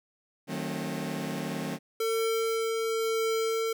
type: chord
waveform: sawtooth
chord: D# diminished seventh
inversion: none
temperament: just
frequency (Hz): 155.56 / 186.68 / 224 / 268.8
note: D#3 / F#3 / A3 / C4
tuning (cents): 0 / +16 / +31 / +47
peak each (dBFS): -33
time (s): 0.47-1.79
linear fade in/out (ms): 50
type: tone with tremolo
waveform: square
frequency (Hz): 449.9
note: A4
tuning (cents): +39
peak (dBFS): -26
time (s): 2-3.73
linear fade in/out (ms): 5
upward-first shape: triangle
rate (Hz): 0.98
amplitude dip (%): 25
effects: none